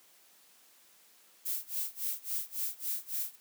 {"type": "noise with tremolo", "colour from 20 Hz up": "violet", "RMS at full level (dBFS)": -33, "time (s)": [1.45, 3.36], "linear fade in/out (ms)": 10, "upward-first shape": "sine", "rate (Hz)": 3.6, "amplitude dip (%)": 95, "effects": ["white hiss -62 dBFS RMS until 3.4 s", "high-pass 200 Hz 12 dB/octave"]}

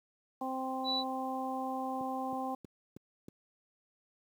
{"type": "harmonic tone", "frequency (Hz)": 261.6, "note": "C4", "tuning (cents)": 0, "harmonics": [1, 2, 3, 4], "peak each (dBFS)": [-38, -42, -37, -42], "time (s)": [0.41, 2.55], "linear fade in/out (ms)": 5}
{"type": "tone", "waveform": "sine", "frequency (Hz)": 3951, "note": "B7", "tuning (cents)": 0, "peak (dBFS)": -31, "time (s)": [0.84, 1.04], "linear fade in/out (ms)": 50}
{"type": "click train", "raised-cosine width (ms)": 3, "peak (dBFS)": -32, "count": 5, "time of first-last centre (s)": [2.01, 3.284], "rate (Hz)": 3.14}
{"effects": ["high-pass 150 Hz 12 dB/octave", "10-bit"]}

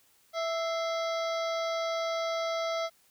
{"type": "harmonic tone with a mistuned harmonic", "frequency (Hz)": 659.3, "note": "E5", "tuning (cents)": 0, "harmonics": [1, 2, 3, 5, 6, 7, 8, 9], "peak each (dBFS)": [-30, -36, -40, -44, -46, -47, -48, -49], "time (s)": [0.33, 2.9], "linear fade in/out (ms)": 50, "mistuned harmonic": 3, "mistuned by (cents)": 88, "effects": ["white hiss -65 dBFS RMS until 3.1 s"]}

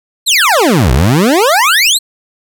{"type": "exponential two-way sweep", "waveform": "25% pulse", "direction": "down then up", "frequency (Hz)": [4340, 58.27, 4340], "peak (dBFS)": -3, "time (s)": [0.26, 1.99], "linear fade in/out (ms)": 20, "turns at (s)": 0.92, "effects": []}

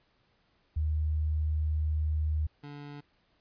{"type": "tone pair in turn", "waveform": ["sine", "25% pulse"], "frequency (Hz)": [77, 144.81], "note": ["D#2", "D3"], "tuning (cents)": [-17, -24], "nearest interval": "major seventh", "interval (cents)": 1093, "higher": "second", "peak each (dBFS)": [-26, -38], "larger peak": "first", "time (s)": [[0.76, 2.47], [2.63, 3.01]], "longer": "first", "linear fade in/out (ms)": 10, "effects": ["pink hiss -70 dBFS RMS until 3.4 s", "resampled to 11025 Hz"]}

